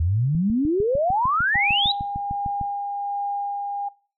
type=exponential sweep; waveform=sine; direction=up; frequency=77.3 to 4000 Hz; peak=-18 dBFS; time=0-1.92 s; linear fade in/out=5 ms
type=click train; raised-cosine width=5 ms; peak=-19 dBFS; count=16; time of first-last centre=0.35-2.612 s; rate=6.63 Hz
type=tone with tremolo; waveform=sine; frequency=808 Hz; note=G#5; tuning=48 cents flat; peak=-23 dBFS; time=1.54-3.89 s; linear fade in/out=10 ms; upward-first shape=sine; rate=1.3 Hz; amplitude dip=25%
effects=noise-tail reverb RT60 0.4 s tail -22 dB re dry